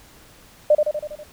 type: tone with echo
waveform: sine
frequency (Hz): 601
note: D5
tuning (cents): +40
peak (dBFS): -10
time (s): 0.7-0.75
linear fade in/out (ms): 5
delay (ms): 81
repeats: 6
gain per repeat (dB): -4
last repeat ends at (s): 1.236
effects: pink hiss -49 dBFS RMS until 1.32 s